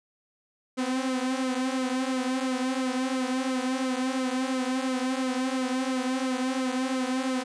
sawtooth tone with flanger, 258.5 Hz, C4, 21 cents flat, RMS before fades -28 dBFS, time 0.77-7.44 s, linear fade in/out 20 ms, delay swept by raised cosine 1.1 to 6.3 ms, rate 2.9 Hz, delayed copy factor -0.7, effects resampled to 22050 Hz

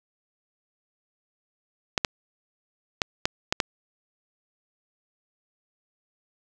clicks, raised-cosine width 0.2 ms, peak -4 dBFS, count 6, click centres 1.978 / 2.048 / 3.018 / 3.255 / 3.525 / 3.602 s, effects none

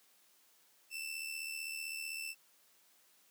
sawtooth tone with amplitude modulation, 2665 Hz, E7, 18 cents sharp, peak -34 dBFS, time 0.9-2.35 s, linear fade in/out 50 ms, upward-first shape sine, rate 75.7 Hz, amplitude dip 60%, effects white hiss -68 dBFS RMS until 3.3 s + high-pass 200 Hz 12 dB/octave

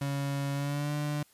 35% pulse tone with pitch glide, 140 to 147.81 Hz, C#3 to D3, +18 to +11 cents, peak -28 dBFS, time 0.01-1.23 s, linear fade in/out 5 ms, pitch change +93 cents, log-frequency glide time 0.53-0.93 s, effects white hiss -63 dBFS RMS until 1.33 s + resampled to 32000 Hz

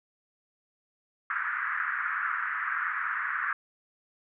white band-pass noise, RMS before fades -31 dBFS, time 1.3-3.53 s, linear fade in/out 2 ms, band 1200 to 1800 Hz, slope 48 dB/octave, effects none

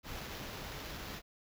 pink noise with sample-and-hold, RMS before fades -44 dBFS, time 0.03-1.22 s, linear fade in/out 50 ms, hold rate 8820 Hz, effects none

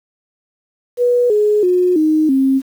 sine tone with pitch steps, 487.9 / 419.9 / 361.3 / 310.9 / 267.6 Hz, B4 / G#4 / F#4 / D#4 / C4, -21 / +19 / -41 / -1 / +39 cents, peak -10 dBFS, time 0.97-2.62 s, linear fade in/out 50 ms, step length 330 ms, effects 7-bit

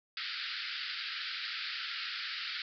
white band-pass noise, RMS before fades -39 dBFS, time 0.17-2.62 s, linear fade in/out 2 ms, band 1300 to 4900 Hz, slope 96 dB/octave, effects none

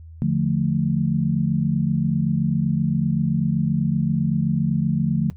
sine chord, D minor, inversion none, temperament equal, 146.83 / 174.61 / 220 Hz, D3 / F3 / A3, 0 / 0 / 0 cents, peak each -21 / -22 / -23 dBFS, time 0.22-5.3 s, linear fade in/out 0 ms, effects noise-tail reverb RT60 0.1 s tail -17 dB re dry + added 81 Hz sine -38 dBFS peak until 5.36 s

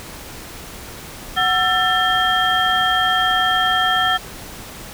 sine tone cluster, 742 / 1339 / 1778 / 3208 Hz, F#5 / E6 / A6 / G7, +5 / +27 / +18 / +39 cents, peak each -20 dBFS, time 1.36-4.18 s, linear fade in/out 20 ms, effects pink hiss -35 dBFS RMS until 4.93 s

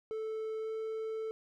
triangle tone with pitch glide, 439 to 441.5 Hz, A4 to A4, -4 to +6 cents, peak -33 dBFS, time 0.11-1.31 s, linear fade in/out 0 ms, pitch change +10 cents, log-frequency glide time 0.59-0.69 s, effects none

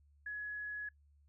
sine tone, 1686 Hz, G#6, 26 cents sharp, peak -39 dBFS, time 0.26-0.89 s, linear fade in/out 5 ms, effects noise-tail reverb RT60 0.1 s tail -24 dB re dry + added 72 Hz sine -64 dBFS peak until 1.28 s

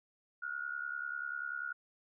sine tone with amplitude modulation, 1438 Hz, F#6, 50 cents flat, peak -33 dBFS, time 0.42-1.73 s, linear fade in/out 10 ms, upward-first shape sine, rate 70.2 Hz, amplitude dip 85%, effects none

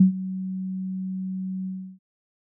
sine tone with ADSR envelope, 187.8 Hz, F#3, 26 cents sharp, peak -9 dBFS, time 0-1.99 s, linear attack 7 ms, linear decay 110 ms, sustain -18 dB, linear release 330 ms, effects none

